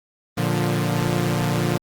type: chord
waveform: sawtooth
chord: Bb major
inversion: none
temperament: equal with one note detuned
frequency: 116.54 / 146.83 / 175.73 Hz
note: Bb2 / D3 / F3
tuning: 0 / 0 / +11 cents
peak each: -20 dBFS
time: 0.37-1.78 s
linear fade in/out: 10 ms
effects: Opus 24 kbps